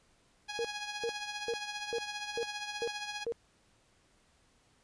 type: tone with tremolo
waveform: 10% pulse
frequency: 830.6 Hz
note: G#5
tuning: in tune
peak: -27 dBFS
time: 0.48-3.25 s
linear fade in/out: 20 ms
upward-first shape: triangle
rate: 15 Hz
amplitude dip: 60%
type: tone bursts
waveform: sine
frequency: 466.2 Hz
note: A#4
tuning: in tune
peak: -31 dBFS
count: 7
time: 0.59-3.322 s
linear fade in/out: 0 ms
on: 56 ms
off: 390 ms
effects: pink hiss -68 dBFS RMS until 4.83 s + resampled to 22050 Hz